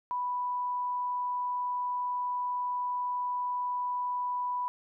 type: tone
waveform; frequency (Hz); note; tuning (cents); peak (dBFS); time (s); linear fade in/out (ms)
sine; 987.8; B5; 0; -29; 0.11-4.68; 0
effects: none